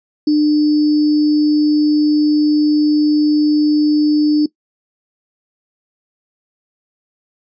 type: tone with sample-and-hold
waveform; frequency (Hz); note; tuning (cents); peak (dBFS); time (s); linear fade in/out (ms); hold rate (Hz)
sine; 300; D4; +37; -9; 0.27-4.46; 5; 4900
effects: noise-tail reverb RT60 0.1 s tail -19 dB re dry + resampled to 16000 Hz